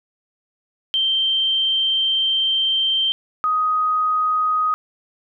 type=tone pair in turn; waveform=sine; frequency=3136 / 1251.4 Hz; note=G7 / D#6; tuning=0 / +10 cents; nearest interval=octave + major third; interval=1590 cents; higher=first; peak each=-16 dBFS; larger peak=neither; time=0.94-3.12 / 3.44-4.74 s; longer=first; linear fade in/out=0 ms; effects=none